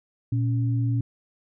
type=tone pair together; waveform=sine; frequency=117.73 / 280 Hz; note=A#2 / C#4; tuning=+18 / +18 cents; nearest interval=octave + minor third; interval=1500 cents; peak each=-21 / -31 dBFS; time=0.32-1.01 s; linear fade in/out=5 ms; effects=none